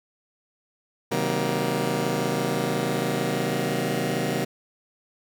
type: chord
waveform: 15% pulse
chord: C half-diminished seventh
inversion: none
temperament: just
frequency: 130.81 / 156.98 / 188.37 / 235.5 Hz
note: C3 / Eb3 / Gb3 / Bb3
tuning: 0 / +16 / +31 / +18 cents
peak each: -23 dBFS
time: 1.11-4.45 s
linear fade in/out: 10 ms
effects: none